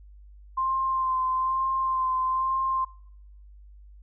sine tone with vibrato, 1046.5 Hz, C6, in tune, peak -23 dBFS, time 0.57-2.85 s, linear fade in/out 10 ms, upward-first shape sine, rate 1.1 Hz, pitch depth 20 cents each way, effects noise-tail reverb RT60 0.7 s tail -23 dB re dry + added 50 Hz sine -46 dBFS peak until 4.02 s

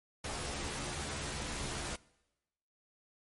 pink noise with comb filter, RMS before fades -39 dBFS, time 0.24-1.96 s, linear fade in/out 5 ms, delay 14 ms, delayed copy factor +0.7, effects noise-tail reverb RT60 1.0 s tail -23 dB re dry + MP3 48 kbps

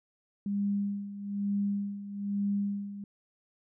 sine tone with tremolo, 201.5 Hz, G3, 48 cents sharp, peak -26 dBFS, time 0.46-3.04 s, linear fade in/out 2 ms, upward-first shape sine, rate 1.1 Hz, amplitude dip 75%, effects none

